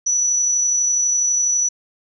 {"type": "tone with amplitude modulation", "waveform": "sine", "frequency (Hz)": 5920, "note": "F#8", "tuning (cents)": 0, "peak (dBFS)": -14, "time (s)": [0.06, 1.69], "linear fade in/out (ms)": 10, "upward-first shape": "sine", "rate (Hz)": 32.1, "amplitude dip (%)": 25, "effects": []}